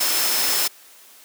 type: tone in noise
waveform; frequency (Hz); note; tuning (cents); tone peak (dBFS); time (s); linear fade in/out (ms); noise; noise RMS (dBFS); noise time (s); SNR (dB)
sine; 5250; E8; -8; -26; 0-0.68; 10; white; -21; 0-0.68; -8
effects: white hiss -48 dBFS RMS until 1.24 s + high-pass 300 Hz 12 dB/octave